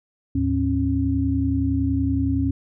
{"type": "tone cluster", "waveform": "sine", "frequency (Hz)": [77, 107.7, 271.3], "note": ["D#2", "A2", "C#4"], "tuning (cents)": [-17, -37, -37], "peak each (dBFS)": [-24, -25, -21], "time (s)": [0.35, 2.51], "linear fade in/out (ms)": 5, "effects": []}